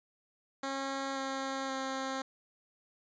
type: tone with pitch steps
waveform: 10% pulse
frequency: 271.7 / 268.9 / 266.1 Hz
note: C#4 / C4 / C4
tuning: -35 / +47 / +29 cents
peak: -26 dBFS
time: 0.63-2.22 s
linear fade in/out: 5 ms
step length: 530 ms
effects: resampled to 16000 Hz